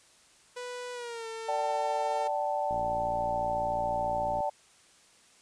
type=tone with pitch glide; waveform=sawtooth; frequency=493.2 to 449.7 Hz; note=B4 to A4; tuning=-2 to +38 cents; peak=-33 dBFS; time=0.56-2.28 s; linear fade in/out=10 ms; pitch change=-160 cents; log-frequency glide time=0.93-1.27 s
type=chord; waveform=sine; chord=D suspended fourth; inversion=none; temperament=equal with one note detuned; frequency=587.3 / 766.1 / 880 Hz; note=D5 / G5 / A5; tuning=0 / -40 / 0 cents; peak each=-32 dBFS; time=1.48-4.5 s; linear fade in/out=10 ms
type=click train; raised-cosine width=3 ms; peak=-30 dBFS; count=100; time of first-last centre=2.71-4.405 s; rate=58.4 Hz
effects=white hiss -60 dBFS RMS until 5.41 s + resampled to 22050 Hz